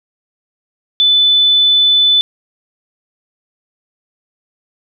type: tone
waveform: sine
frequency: 3500 Hz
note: A7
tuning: 10 cents flat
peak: -7 dBFS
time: 1-2.21 s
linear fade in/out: 0 ms
effects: none